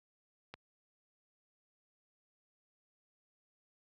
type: click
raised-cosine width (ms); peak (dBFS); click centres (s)
0.3; -29; 0.54
effects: high-pass 60 Hz 12 dB/octave